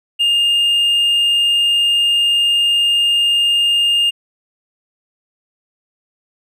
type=tone with hard clipping; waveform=sine; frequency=2821 Hz; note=F7; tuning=17 cents sharp; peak=-12 dBFS; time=0.19-4.11 s; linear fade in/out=20 ms; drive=2 dB; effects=none